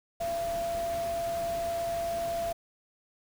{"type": "tone in noise", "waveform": "sine", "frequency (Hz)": 678, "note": "E5", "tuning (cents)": 49, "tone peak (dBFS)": -29, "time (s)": [0.2, 2.53], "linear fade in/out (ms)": 10, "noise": "pink", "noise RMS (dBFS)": -42, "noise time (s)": [0.2, 2.53], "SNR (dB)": 10, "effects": []}